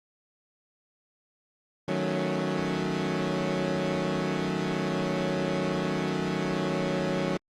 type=chord; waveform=20% pulse; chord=D# half-diminished seventh; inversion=none; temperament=equal; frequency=155.56 / 185 / 220 / 277.2 Hz; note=D#3 / F#3 / A3 / C#4; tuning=0 / 0 / 0 / 0 cents; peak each=-27 / -25 / -30 / -29 dBFS; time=1.88-7.37 s; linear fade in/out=2 ms; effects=low-pass 5000 Hz 12 dB/octave + Opus 24 kbps